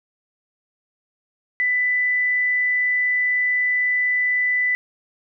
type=tone; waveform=sine; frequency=1991 Hz; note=B6; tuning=14 cents sharp; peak=-17 dBFS; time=1.6-4.75 s; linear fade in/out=0 ms; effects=none